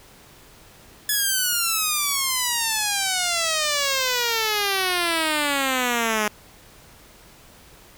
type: exponential sweep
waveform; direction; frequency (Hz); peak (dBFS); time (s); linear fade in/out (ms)
5% pulse; down; 1712 to 208.1; -9; 1.09-6.28; 2
effects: pink hiss -49 dBFS RMS until 7.97 s